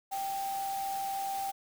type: tone in noise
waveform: sine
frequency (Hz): 784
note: G5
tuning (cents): 0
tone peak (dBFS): -32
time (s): 0.11-1.52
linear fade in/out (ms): 20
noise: white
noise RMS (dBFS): -44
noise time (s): 0.11-1.52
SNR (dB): +9
effects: none